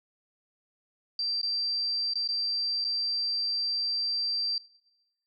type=tone with dropouts; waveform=sine; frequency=4699 Hz; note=D8; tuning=in tune; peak=-27 dBFS; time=1.19-4.58 s; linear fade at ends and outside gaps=2 ms; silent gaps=1.415-1.43 / 2.136-2.155 / 2.276-2.288 / 2.843-2.848 s; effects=noise-tail reverb RT60 1.0 s tail -22 dB re dry